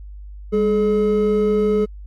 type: tone pair together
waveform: triangle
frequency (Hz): 201.2 / 426.4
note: G3 / G#4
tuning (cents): +45 / +46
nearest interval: octave + minor second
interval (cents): 1301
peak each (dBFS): -18 / -14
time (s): 0.52-1.86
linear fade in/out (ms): 20
effects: added 50 Hz sine -33 dBFS peak until 2.06 s + AAC 48 kbps